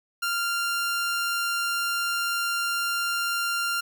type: tone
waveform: sawtooth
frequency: 1391 Hz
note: F6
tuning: 7 cents flat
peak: -21 dBFS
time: 0.22-3.81 s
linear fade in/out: 10 ms
effects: 9-bit